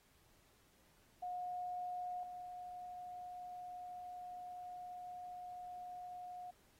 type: tone with level steps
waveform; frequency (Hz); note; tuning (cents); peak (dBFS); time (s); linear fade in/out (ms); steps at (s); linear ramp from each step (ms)
sine; 721; F#5; -45; -40 / -46; 1.22-6.51; 10; 2.23; 2
effects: pink hiss -71 dBFS RMS until 6.79 s + AAC 48 kbps